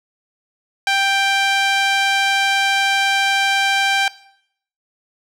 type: tone with band-pass filter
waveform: sawtooth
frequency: 786 Hz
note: G5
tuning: 4 cents sharp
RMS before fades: -17 dBFS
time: 0.87-4.08 s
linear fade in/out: 2 ms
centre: 2500 Hz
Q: 0.85
effects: noise-tail reverb RT60 0.7 s tail -19 dB re dry